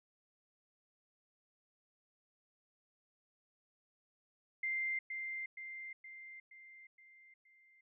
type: tone with echo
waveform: sine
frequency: 2093 Hz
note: C7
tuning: in tune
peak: -34 dBFS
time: 4.63-4.99 s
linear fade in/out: 5 ms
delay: 470 ms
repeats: 6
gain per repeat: -5 dB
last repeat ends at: 7.81 s
effects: none